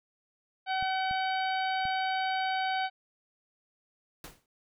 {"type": "harmonic tone", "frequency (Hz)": 758, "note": "F#5", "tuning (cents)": 42, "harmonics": [1, 2, 3, 4, 5, 6], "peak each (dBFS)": [-29, -35, -39, -41, -43, -45], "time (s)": [0.66, 2.9], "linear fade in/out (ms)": 50}
{"type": "clicks", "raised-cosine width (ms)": 5, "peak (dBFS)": -32, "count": 3, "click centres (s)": [0.826, 1.111, 1.854]}
{"type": "noise with exponential decay", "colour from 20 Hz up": "pink", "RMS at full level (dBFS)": -41, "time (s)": [4.24, 4.46], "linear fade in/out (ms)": 2, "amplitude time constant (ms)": 47}
{"effects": []}